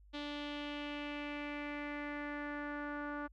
sawtooth tone with low-pass filter sweep, 292.1 Hz, D4, 9 cents flat, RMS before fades -42 dBFS, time 0.13-3.28 s, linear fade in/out 20 ms, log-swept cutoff 3600 to 1400 Hz, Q 3.3, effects added 50 Hz sine -58 dBFS peak until 3.32 s

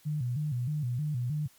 sine tone with vibrato, 136 Hz, C#3, 33 cents flat, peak -28 dBFS, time 0.05-1.48 s, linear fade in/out 20 ms, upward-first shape square, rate 3.2 Hz, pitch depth 180 cents each way, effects white hiss -61 dBFS RMS until 1.58 s + MP3 96 kbps

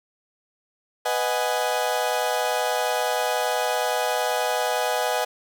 35% pulse chord, G# minor seventh, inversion first, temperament equal with one note detuned, 495.9 / 622.3 / 740 / 830.6 Hz, B4 / D#5 / F#5 / G#5, +7 / 0 / 0 / 0 cents, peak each -26 dBFS, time 1.05-5.25 s, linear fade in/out 10 ms, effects none

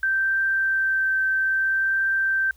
sine tone with vibrato, 1560 Hz, G6, 9 cents flat, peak -19 dBFS, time 0.03-2.51 s, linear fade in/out 2 ms, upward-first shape triangle, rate 0.61 Hz, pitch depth 11 cents each way, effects added 60 Hz sine -52 dBFS peak until 2.56 s + white hiss -61 dBFS RMS until 2.56 s

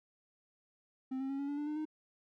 triangle tone with pitch steps, 261.6 / 267.9 / 274.3 / 280.9 / 287.6 / 294.5 / 301.5 / 308.8 Hz, C4 / C4 / C#4 / C#4 / D4 / D4 / D4 / D#4, 0 / +41 / -18 / +23 / -36 / +5 / +46 / -13 cents, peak -33 dBFS, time 1.11-1.854 s, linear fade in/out 10 ms, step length 93 ms, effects none

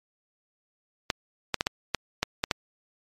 clicks, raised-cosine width 0.2 ms, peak -6 dBFS, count 8, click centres 1.102 / 1.543 / 1.609 / 1.669 / 1.947 / 2.23 / 2.439 / 2.512 s, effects MP3 64 kbps

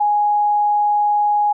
sine tone, 830.6 Hz, G#5, in tune, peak -13 dBFS, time 0-1.53 s, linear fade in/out 10 ms, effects none

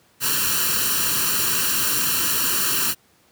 white noise with comb filter, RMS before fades -21 dBFS, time 0.2-2.95 s, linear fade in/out 50 ms, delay 0.7 ms, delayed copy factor +0.85, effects pink hiss -58 dBFS RMS until 3.31 s + high-pass 100 Hz 12 dB/octave

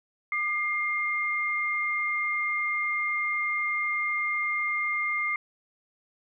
sine tone pair together, 1204.1 / 2116 Hz, D6 / C7, +43 / +19 cents, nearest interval minor seventh, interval 976 cents, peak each -32 / -26 dBFS, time 0.32-5.36 s, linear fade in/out 2 ms, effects none

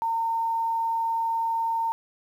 sine tone, 912 Hz, A#5, 38 cents flat, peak -23 dBFS, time 0.02-1.92 s, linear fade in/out 0 ms, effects 9-bit

